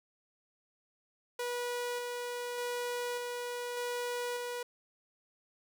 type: tone with tremolo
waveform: sawtooth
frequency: 486.5 Hz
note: B4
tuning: 26 cents flat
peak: -30 dBFS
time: 1.39-4.63 s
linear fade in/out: 5 ms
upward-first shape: square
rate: 0.84 Hz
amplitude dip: 25%
effects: none